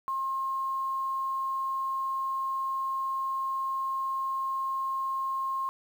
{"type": "tone with quantisation", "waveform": "sine", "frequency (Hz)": 1069, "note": "C6", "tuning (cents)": 37, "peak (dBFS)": -28, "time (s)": [0.08, 5.69], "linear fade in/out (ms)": 0, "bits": 9, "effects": []}